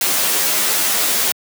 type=noise with comb filter; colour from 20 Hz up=white; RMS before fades=-17 dBFS; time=0.01-1.32 s; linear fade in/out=2 ms; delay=12 ms; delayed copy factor=-0.85; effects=high-pass 200 Hz 12 dB/octave